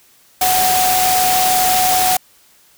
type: tone in noise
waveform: sine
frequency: 740 Hz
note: F#5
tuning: in tune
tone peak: -14 dBFS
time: 0.41-2.17 s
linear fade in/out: 5 ms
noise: white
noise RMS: -17 dBFS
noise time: 0.41-2.17 s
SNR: 0 dB
effects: white hiss -51 dBFS RMS until 2.77 s